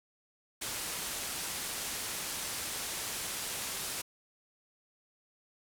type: low-pass noise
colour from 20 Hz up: white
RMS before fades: -38 dBFS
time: 0.61-4.02 s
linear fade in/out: 10 ms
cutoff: 12000 Hz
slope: 24 dB/octave
effects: none